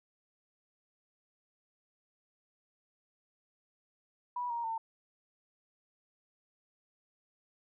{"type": "tone with pitch steps", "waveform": "sine", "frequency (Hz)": [978, 939.2, 902], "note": ["B5", "A#5", "A5"], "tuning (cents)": [-17, 13, 43], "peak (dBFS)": -33, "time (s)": [4.36, 4.78], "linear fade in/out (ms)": 5, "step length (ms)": 140, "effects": []}